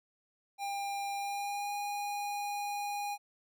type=tone with pitch glide; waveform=square; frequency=800 to 817.8 Hz; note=G5 to G#5; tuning=+35 to -27 cents; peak=-35 dBFS; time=0.58-3.18 s; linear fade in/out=50 ms; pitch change=+38 cents; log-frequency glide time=1.17-1.73 s; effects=none